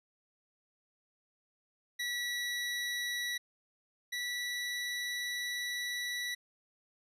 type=tone pair in turn; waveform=25% pulse; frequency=1943 / 1954.3 Hz; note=B6 / B6; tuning=-29 / -19 cents; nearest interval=unison; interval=10 cents; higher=second; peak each=-30 / -31 dBFS; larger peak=first; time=1.99-3.38 / 4.12-6.35 s; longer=second; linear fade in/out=10 ms; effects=low-pass 12000 Hz 12 dB/octave